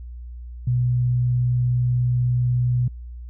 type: tone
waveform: sine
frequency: 123.47 Hz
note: B2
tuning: in tune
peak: -17 dBFS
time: 0.67-2.88 s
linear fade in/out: 5 ms
effects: added 60 Hz sine -33 dBFS peak until 3.29 s